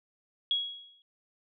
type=tone with exponential decay; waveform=sine; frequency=3322 Hz; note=G#7; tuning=in tune; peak=-23 dBFS; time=0.51-1.02 s; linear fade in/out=1 ms; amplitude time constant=110 ms; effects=none